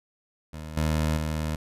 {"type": "tone with level steps", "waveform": "20% pulse", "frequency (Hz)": 77.78, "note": "D#2", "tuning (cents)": 0, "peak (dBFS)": [-31, -18, -22], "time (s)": [0.53, 1.56], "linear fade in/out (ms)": 5, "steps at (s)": [0.77, 1.17], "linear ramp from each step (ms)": 5, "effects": ["resampled to 32000 Hz"]}